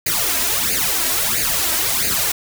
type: noise with flanger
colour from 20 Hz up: white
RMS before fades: -19 dBFS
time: 0.06-2.32 s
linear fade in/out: 5 ms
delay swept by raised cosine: 0.44 to 3.14 ms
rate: 1.5 Hz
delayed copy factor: +0.85
effects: none